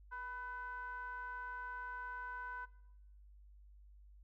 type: ring-modulated tone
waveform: triangle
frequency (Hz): 258.6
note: C4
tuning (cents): -20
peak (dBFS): -38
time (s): 0.11-2.66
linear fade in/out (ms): 20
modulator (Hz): 1250
effects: noise-tail reverb RT60 0.8 s tail -20 dB re dry + added 50 Hz sine -57 dBFS peak until 4.23 s